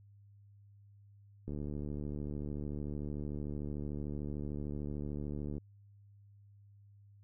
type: click train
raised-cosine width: 3 ms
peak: -28 dBFS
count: 302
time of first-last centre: 1.48-5.581 s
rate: 73.4 Hz
effects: added 101 Hz sine -57 dBFS peak until 7.23 s